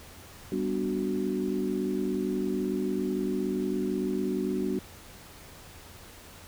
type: chord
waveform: sine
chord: G major seventh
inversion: none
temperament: equal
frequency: 196 / 246.9 / 293.7 / 370 Hz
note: G3 / B3 / D4 / F#4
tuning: 0 / 0 / 0 / 0 cents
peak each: -32 / -33 / -33 / -31 dBFS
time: 0.52-4.79 s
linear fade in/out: 2 ms
effects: added 87 Hz sine -55 dBFS peak until 6.47 s + pink hiss -49 dBFS RMS until 6.47 s